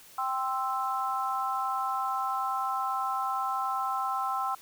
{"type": "chord", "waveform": "sine", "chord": "C major", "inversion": "second", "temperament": "equal", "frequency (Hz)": [784, 1046.5, 1318.5], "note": ["G5", "C6", "E6"], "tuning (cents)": [0, 0, 0], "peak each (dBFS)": -32, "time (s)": [0.18, 4.55], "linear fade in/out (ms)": 5, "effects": ["white hiss -53 dBFS RMS until 4.61 s"]}